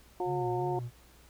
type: harmonic tone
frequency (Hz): 180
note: F#3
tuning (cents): -47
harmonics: 2 / 3 / 4 / 5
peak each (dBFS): -32 / -45 / -35 / -37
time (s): 0.2-0.79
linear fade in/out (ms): 2
type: tone with vibrato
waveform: triangle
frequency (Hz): 129.9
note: C3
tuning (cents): -12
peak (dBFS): -33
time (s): 0.25-0.91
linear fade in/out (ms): 50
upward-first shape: sine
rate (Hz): 2.9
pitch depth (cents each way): 140
effects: added 60 Hz sine -60 dBFS peak until 1.29 s + pink hiss -60 dBFS RMS until 1.29 s